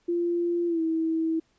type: tone with pitch glide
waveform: sine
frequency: 345 to 323.8 Hz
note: F4 to E4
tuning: -21 to -31 cents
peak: -23 dBFS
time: 0.08-1.4 s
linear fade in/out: 10 ms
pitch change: -110 cents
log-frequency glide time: 0.67-0.81 s
effects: pink hiss -68 dBFS RMS until 1.58 s + resampled to 16000 Hz